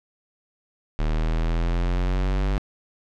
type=exponential sweep; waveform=square; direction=up; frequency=38.07 to 49.34 Hz; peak=-21 dBFS; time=0.99-2.58 s; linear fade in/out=0 ms; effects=low-pass 4000 Hz 12 dB/octave + 9-bit